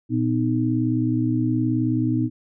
sine tone cluster, 119.2 / 252.2 / 311.2 Hz, A#2 / B3 / D#4, +39 / +36 / 0 cents, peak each -23 dBFS, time 0.09-2.3 s, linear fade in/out 50 ms, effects none

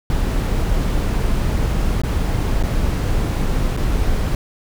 brown noise with dropouts, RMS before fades -18 dBFS, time 0.1-4.35 s, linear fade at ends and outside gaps 1 ms, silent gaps 2.017-2.035 / 2.627-2.635 / 3.766-3.773 s, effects none

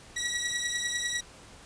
15% pulse beating tone pair, 1922 / 1932 Hz, B6 / B6, -48 / -39 cents, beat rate 10 Hz, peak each -26 dBFS, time 0.16-1.21 s, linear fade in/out 10 ms, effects pink hiss -51 dBFS RMS until 1.65 s + resampled to 22050 Hz

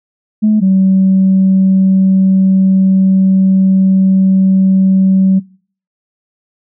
sine tone pair in turn, 213.8 / 190.47 Hz, A3 / G3, -49 / -50 cents, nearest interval major second, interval 201 cents, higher first, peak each -5 dBFS, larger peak neither, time 0.42-0.61 / 0.61-5.4 s, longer second, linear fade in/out 20 ms, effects noise-tail reverb RT60 0.5 s tail -24 dB re dry + tanh soft clip ceiling -2 dBFS

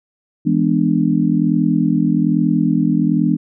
sine chord, E dominant seventh, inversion none, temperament just, 164.81 / 206 / 247.2 / 296.7 Hz, E3 / G#3 / B3 / D4, 0 / -14 / +2 / +18 cents, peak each -18 dBFS, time 0.45-3.37 s, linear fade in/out 20 ms, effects none

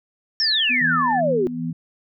sine tone with vibrato, 1760 Hz, A6, in tune, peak -26 dBFS, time 0.4-1.21 s, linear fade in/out 20 ms, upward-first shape triangle, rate 6 Hz, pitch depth 37 cents each way
sine exponential sweep, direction down, 5550 to 349.2 Hz, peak -17 dBFS, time 0.4-1.47 s, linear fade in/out 0 ms
sine tone with pitch glide, 246.9 to 245.5 Hz, B3 to B3, 0 to -10 cents, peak -26 dBFS, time 0.69-1.72 s, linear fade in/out 20 ms, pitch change -10 cents, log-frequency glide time 1.19-1.54 s
sine tone with tremolo, 164.81 Hz, E3, in tune, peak -25 dBFS, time 0.81-1.73 s, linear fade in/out 5 ms, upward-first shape sine, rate 2.6 Hz, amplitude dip 80%
effects none

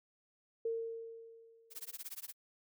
sine tone with exponential decay, 456.2 Hz, A#4, 37 cents flat, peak -32 dBFS, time 0.65-1.94 s, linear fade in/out 5 ms, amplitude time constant 280 ms
blue noise with tremolo, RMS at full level -43 dBFS, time 1.7-2.34 s, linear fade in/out 50 ms, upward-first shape sine, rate 17 Hz, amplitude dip 100%
effects none

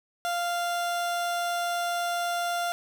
30% pulse tone, 696 Hz, F5, 6 cents flat, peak -24 dBFS, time 0.25-2.72 s, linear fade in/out 0 ms, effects none

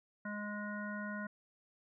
harmonic tone, 207.7 Hz, G#3, in tune, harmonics 1 / 3 / 5 / 7 / 9, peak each -41 / -48 / -49 / -44 / -50 dBFS, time 0.25-1.27 s, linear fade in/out 5 ms, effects none

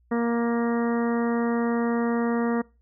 harmonic tone, 234.5 Hz, A#3, 11 cents sharp, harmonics 1 / 2 / 3 / 4 / 5 / 6 / 7 / 8, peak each -23 / -27 / -35 / -36 / -36 / -40 / -44 / -39 dBFS, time 0.11-2.62 s, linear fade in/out 10 ms, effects noise-tail reverb RT60 0.3 s tail -24 dB re dry + added 60 Hz sine -59 dBFS peak until 2.81 s

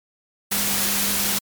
sine tone in noise, 200.4 Hz, G3, 38 cents sharp, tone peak -31 dBFS, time 0.51-1.39 s, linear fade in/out 10 ms, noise white, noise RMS -22 dBFS, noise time 0.51-1.39 s, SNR -12 dB, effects MP3 96 kbps

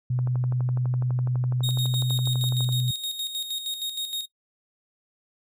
sine tone with pitch glide, 125.1 to 124.16 Hz, B2 to B2, +23 to +10 cents, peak -22 dBFS, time 0.1-2.91 s, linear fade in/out 5 ms, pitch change -13 cents, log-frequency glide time 2.26-2.59 s
click train, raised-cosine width 1 ms, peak -24 dBFS, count 31, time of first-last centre 0.19-2.69 s, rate 12 Hz
40% pulse tone with tremolo, 3729 Hz, A#7, in tune, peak -25 dBFS, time 1.63-4.26 s, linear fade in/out 10 ms, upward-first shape square, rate 6.4 Hz, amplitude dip 55%
effects noise-tail reverb RT60 0.1 s tail -22 dB re dry

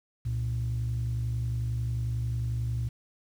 sine tone pair together, 65.41 / 116.54 Hz, C2 / A#2, 0 / 0 cents, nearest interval minor seventh, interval 1000 cents, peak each -32 / -27 dBFS, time 0.25-2.89 s, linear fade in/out 10 ms, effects tanh soft clip ceiling -23 dBFS + 9-bit

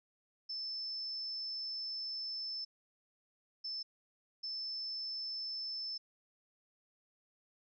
sine tone bursts at uneven times, 5274 Hz, E8, in tune, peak -38 dBFS, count 3, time 0.49-2.65 / 3.64-3.83 / 4.43-5.98 s, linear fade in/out 10 ms, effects none

